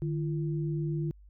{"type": "tone pair together", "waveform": "sine", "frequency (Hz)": [151.36, 339.8], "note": ["D#3", "F4"], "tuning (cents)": [-47, -47], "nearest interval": "octave + major second", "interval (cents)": 1400, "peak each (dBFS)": [-29, -36], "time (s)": [0.02, 1.11], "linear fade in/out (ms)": 0, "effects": ["added 50 Hz sine -51 dBFS peak until 1.29 s"]}